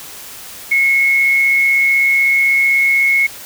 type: tone with amplitude modulation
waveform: sine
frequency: 2182 Hz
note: C#7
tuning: 28 cents flat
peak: -8 dBFS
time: 0.71-3.27 s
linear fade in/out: 10 ms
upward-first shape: sine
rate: 136 Hz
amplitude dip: 35%
effects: white hiss -33 dBFS RMS until 3.45 s